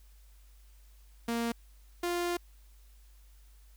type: tone pair in turn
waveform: sawtooth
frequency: 233.1 / 349.3 Hz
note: A#3 / F4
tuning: 0 / 0 cents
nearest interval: perfect fifth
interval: 700 cents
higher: second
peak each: -26 dBFS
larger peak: neither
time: 1.28-1.52 / 2.03-2.37 s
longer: second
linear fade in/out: 5 ms
effects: added 50 Hz sine -54 dBFS peak until 3.76 s + white hiss -67 dBFS RMS until 3.76 s